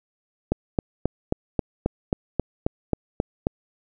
click train, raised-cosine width 2 ms, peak -7 dBFS, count 12, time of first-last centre 0.52-3.469 s, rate 3.73 Hz, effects none

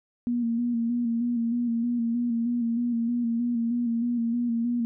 sine tone with vibrato, 235.9 Hz, A#3, 21 cents sharp, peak -23 dBFS, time 0.27-4.85 s, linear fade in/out 0 ms, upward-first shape square, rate 3.2 Hz, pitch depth 34 cents each way, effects none

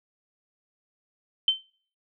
sine tone with exponential decay, 3091 Hz, G7, 25 cents flat, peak -14 dBFS, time 1.48-1.63 s, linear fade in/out 2 ms, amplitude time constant 32 ms, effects noise-tail reverb RT60 0.5 s tail -25 dB re dry

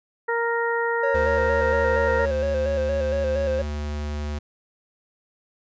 harmonic tone, 466.2 Hz, A#4, in tune, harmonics 1 / 2 / 3 / 4, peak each -24 / -27 / -29 / -28 dBFS, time 0.28-2.26 s, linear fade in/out 10 ms
triangle tone with vibrato, 537 Hz, C5, 45 cents sharp, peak -20 dBFS, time 1.03-3.62 s, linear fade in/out 5 ms, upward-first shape square, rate 4.3 Hz, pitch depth 47 cents each way
square tone, 74.1 Hz, D2, 16 cents sharp, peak -27 dBFS, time 1.14-4.39 s, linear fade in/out 10 ms
effects resampled to 16000 Hz

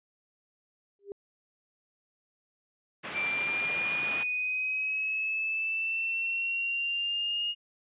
sine tone with exponential growth, 401.1 Hz, G4, 40 cents sharp, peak -32 dBFS, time 0.99-1.12 s, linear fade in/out 1 ms, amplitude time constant 27 ms
white band-pass noise, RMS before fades -39 dBFS, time 3.03-4.24 s, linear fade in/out 20 ms, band 110 to 3100 Hz, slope 24 dB/octave
sine linear sweep, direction up, 2349 to 2858 Hz, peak -28 dBFS, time 3.13-7.55 s, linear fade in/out 50 ms
effects resampled to 8000 Hz

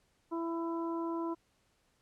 harmonic tone, 333 Hz, E4, 18 cents sharp, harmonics 1 / 2 / 3 / 4, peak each -34 / -45 / -40 / -50 dBFS, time 0.31-1.35 s, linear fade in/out 20 ms, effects pink hiss -73 dBFS RMS until 2.01 s + low-pass 10000 Hz 12 dB/octave

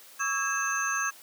sine tone cluster, 1124 / 1303 / 1634 / 2622 / 6290 Hz, C#6 / E6 / G#6 / E7 / G8, +24 / -20 / -29 / -10 / +5 cents, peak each -32 / -35 / -30 / -36 / -33 dBFS, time 0.19-1.11 s, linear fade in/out 20 ms, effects white hiss -51 dBFS RMS until 1.22 s + high-pass 300 Hz 12 dB/octave

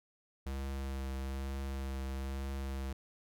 square tone with vibrato, 67.3 Hz, C2, 49 cents sharp, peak -37 dBFS, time 0.46-2.93 s, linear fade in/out 5 ms, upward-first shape triangle, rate 1.1 Hz, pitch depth 20 cents each way, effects none

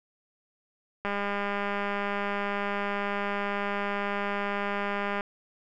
click train, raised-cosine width 0.5 ms, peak -16 dBFS, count 841, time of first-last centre 1.05-5.208 s, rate 202 Hz, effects none

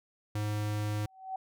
square tone, 105.2 Hz, G#2, 23 cents sharp, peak -31 dBFS, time 0.35-1.06 s, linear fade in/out 5 ms
sine tone with exponential growth, 760 Hz, F#5, 46 cents sharp, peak -31 dBFS, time 1.01-1.36 s, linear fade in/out 5 ms, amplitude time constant 76 ms
effects none

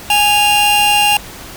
45% pulse tone pair together, 828.6 / 2782 Hz, G#5 / F7, -4 / -7 cents, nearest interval octave + major sixth, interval 2097 cents, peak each -12 dBFS, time 0.1-1.17 s, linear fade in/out 2 ms, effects pink hiss -32 dBFS RMS until 1.56 s

